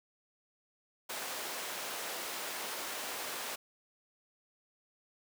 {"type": "high-pass noise", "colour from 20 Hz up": "pink", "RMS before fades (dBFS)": -40, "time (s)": [1.09, 3.56], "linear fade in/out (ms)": 10, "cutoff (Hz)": 500, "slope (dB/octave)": 12, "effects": []}